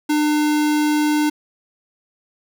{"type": "tone", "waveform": "square", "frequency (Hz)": 300, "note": "D4", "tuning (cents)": 37, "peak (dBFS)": -16, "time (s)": [0.09, 1.3], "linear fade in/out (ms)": 10, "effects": []}